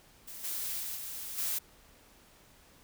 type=noise with level steps; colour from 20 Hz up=blue; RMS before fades=-45 / -36 / -38 / -41 / -33 dBFS; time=0.27-1.59 s; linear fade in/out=10 ms; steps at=0.43 / 0.79 / 0.95 / 1.37 s; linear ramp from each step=20 ms; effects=pink hiss -60 dBFS RMS until 2.83 s